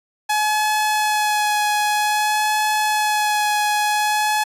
sawtooth tone with vibrato, 846 Hz, G#5, 32 cents sharp, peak -13 dBFS, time 0.29-4.44 s, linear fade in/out 10 ms, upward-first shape sine, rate 0.52 Hz, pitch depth 15 cents each way, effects resampled to 32000 Hz

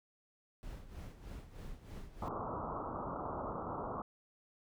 brown noise with tremolo, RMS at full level -45 dBFS, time 0.63-2.28 s, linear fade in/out 0 ms, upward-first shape sine, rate 3.2 Hz, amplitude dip 70%
white low-pass noise, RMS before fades -41 dBFS, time 2.22-4.02 s, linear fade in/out 2 ms, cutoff 1300 Hz, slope 96 dB/octave
effects none

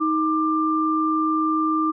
sine tone pair together, 314.6 / 1187.8 Hz, D#4 / D6, +19 / +19 cents, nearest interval octave + major seventh, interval 2300 cents, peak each -21 dBFS, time 0-1.92 s, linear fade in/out 20 ms, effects none

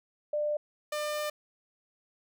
sine / sawtooth tone pair in turn, 596 / 599.4 Hz, D5 / D5, +25 / +35 cents, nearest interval unison, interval 10 cents, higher second, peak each -27 / -27 dBFS, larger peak neither, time 0.33-0.57 / 0.92-1.3 s, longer second, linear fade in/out 5 ms, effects none

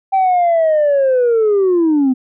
sine linear sweep, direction down, 780 to 250.6 Hz, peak -8 dBFS, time 0.12-2.14 s, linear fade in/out 20 ms, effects tanh soft clip ceiling -8 dBFS

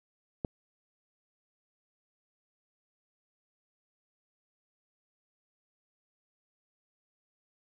click, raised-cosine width 2 ms, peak -18 dBFS, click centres 0.448 s, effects none

